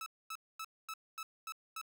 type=tone bursts; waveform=sawtooth; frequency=1304 Hz; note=E6; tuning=19 cents flat; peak=-37 dBFS; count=7; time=0.01-1.814 s; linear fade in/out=2 ms; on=52 ms; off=240 ms; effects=none